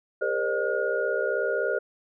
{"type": "tone cluster", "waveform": "sine", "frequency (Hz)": [404.9, 467.9, 529, 605, 1433], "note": ["G#4", "A#4", "C5", "D#5", "F6"], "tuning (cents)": [-44, 6, 19, -49, 44], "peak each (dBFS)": -30, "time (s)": [0.21, 1.79], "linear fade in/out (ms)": 10, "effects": []}